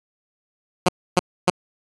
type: tone bursts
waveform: 10% pulse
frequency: 180 Hz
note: F#3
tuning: 47 cents flat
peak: -5 dBFS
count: 3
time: 0.86-1.501 s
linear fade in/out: 5 ms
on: 27 ms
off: 280 ms
effects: resampled to 24000 Hz